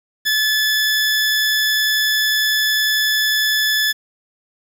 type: tone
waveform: 20% pulse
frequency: 1729 Hz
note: A6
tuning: 31 cents flat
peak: -10 dBFS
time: 0.25-3.93 s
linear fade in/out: 20 ms
effects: 7-bit